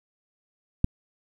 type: click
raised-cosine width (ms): 5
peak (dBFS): -7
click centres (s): 0.844
effects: 8-bit